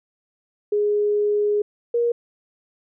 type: tone pair in turn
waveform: sine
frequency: 415.3 / 473.1 Hz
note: G#4 / A#4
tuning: 0 / +26 cents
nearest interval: major second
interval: 226 cents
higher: second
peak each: -17 dBFS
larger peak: neither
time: 0.72-1.62 / 1.94-2.12 s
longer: first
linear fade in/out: 5 ms
effects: none